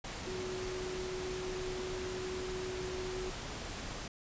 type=tone in noise; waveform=sine; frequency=370 Hz; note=F#4; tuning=in tune; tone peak=-38 dBFS; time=0.27-3.3 s; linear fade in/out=5 ms; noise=pink; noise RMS=-42 dBFS; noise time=0.04-4.08 s; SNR=+1 dB; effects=resampled to 16000 Hz